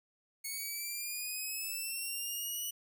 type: linear sweep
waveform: 5% pulse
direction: up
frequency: 2200 to 2960 Hz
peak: -28 dBFS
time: 0.44-2.71 s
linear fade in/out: 10 ms
effects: none